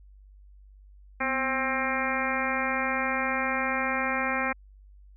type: harmonic tone with a mistuned harmonic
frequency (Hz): 265.3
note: C4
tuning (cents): +24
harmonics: 1 / 2 / 3 / 4 / 5 / 6 / 7 / 8 / 9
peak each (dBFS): -34 / -34 / -34 / -34 / -34 / -34 / -34 / -34 / -34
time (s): 1.2-4.53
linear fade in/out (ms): 10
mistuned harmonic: 1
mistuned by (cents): -90
effects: added 49 Hz sine -49 dBFS peak until 5.16 s